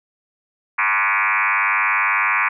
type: tone with frequency modulation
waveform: sine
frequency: 1701 Hz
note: G#6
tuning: 41 cents sharp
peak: -15 dBFS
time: 0.78-2.49 s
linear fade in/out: 10 ms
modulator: 100 Hz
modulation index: 7.4
effects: none